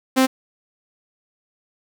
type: tone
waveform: sawtooth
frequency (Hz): 261.6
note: C4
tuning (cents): 0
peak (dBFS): -9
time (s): 0.16-0.27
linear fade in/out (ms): 20
effects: none

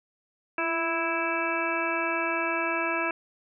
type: harmonic tone with a mistuned harmonic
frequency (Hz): 329.6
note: E4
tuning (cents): 0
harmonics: 1 / 2 / 3 / 4 / 5 / 7 / 8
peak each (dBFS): -33 / -33 / -33 / -33 / -33 / -33 / -33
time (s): 0.58-3.11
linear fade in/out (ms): 2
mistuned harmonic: 1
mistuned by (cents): +35
effects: none

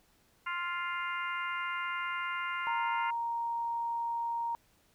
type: harmonic tone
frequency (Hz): 349.2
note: F4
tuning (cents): 0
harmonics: 3 / 4 / 5 / 6 / 7 / 8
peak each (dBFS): -37 / -37 / -47 / -39 / -51 / -45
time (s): 0.46-3.11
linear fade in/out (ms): 10
type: tone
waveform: sine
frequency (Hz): 933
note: A#5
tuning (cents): +1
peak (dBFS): -31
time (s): 2.67-4.55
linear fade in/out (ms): 0
effects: pink hiss -68 dBFS RMS until 4.94 s

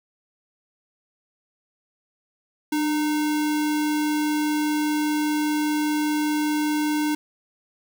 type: tone with sample-and-hold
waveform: sine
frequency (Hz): 300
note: D4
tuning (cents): +37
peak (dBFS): -20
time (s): 2.72-7.15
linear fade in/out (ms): 5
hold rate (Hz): 1225
effects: none

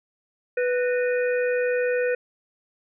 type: harmonic tone with a mistuned harmonic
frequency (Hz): 493.9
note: B4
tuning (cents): 0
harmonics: 1 / 3 / 4 / 5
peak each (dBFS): -21 / -31 / -33 / -35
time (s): 0.57-2.15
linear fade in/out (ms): 5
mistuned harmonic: 4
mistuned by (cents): -130
effects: none

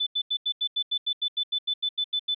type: tone bursts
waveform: sine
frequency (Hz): 3504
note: A7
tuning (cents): -8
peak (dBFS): -23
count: 16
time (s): 0-2.347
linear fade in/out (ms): 10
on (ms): 67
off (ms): 85
effects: none

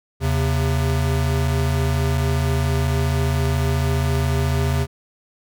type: tone pair together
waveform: square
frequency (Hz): 79.42 / 133.8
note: D#2 / C3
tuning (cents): +36 / +39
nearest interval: major sixth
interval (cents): 903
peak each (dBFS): -21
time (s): 0.2-4.87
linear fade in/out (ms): 50
effects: none

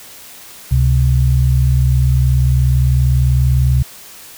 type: tone pair together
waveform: sine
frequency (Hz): 68.6 / 128.75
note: C#2 / C3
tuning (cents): -17 / -28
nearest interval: major seventh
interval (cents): 1089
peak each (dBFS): -12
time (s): 0.71-3.83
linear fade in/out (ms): 10
effects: white hiss -37 dBFS RMS until 4.37 s

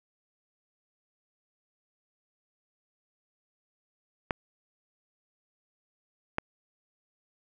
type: clicks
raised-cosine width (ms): 0.5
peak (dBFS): -12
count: 2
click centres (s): 4.308 / 6.384
effects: none

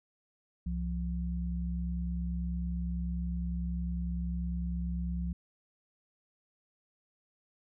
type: tone pair together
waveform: sine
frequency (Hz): 65.3 / 174.33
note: C2 / F3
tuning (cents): -3 / -3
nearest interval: octave + perfect fourth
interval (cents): 1700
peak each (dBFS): -33 / -35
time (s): 0.66-5.33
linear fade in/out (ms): 5
effects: none

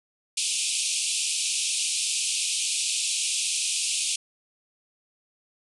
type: band-pass noise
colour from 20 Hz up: white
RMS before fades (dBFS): -27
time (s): 0.37-4.16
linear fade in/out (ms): 5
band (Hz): 2400 to 10000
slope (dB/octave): 96
effects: none

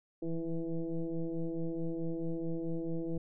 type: tone with frequency modulation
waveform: sine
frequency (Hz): 163.7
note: E3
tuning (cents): -12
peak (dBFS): -32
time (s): 0.22-3.18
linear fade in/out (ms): 5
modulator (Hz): 166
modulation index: 1.8
effects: none

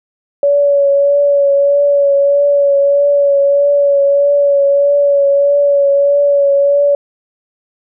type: tone with vibrato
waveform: sine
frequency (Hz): 566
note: C#5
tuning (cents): +36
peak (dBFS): -7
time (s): 0.43-6.95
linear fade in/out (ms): 2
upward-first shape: triangle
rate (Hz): 1.6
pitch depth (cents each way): 24
effects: none

